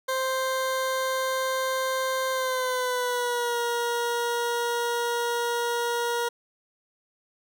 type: tone with pitch glide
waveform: 20% pulse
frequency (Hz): 523.3 to 474.4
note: C5 to A#4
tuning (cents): 0 to +30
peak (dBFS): -20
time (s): 0.08-6.29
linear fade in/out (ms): 10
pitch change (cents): -170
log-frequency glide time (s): 2.32-3.58
effects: none